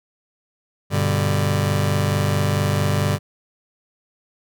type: chord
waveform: sawtooth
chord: G major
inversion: none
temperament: just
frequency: 98 / 122.5 / 147 Hz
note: G2 / B2 / D3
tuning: 0 / -14 / +2 cents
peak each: -16 / -22 / -17 dBFS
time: 0.9-3.19 s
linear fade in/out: 50 ms
effects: none